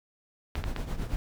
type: noise with tremolo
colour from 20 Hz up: brown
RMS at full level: -29 dBFS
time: 0.55-1.16 s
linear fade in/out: 0 ms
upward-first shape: triangle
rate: 8.9 Hz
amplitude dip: 75%
type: clicks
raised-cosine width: 0.3 ms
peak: -18 dBFS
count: 3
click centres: 0.555 / 0.64 / 0.763 s
effects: none